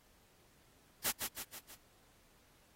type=noise with echo; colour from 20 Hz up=white; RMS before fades=-33 dBFS; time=1.04-1.12 s; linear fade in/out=20 ms; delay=160 ms; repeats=4; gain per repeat=-5 dB; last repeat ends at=1.76 s; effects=pink hiss -68 dBFS RMS until 2.75 s + AAC 48 kbps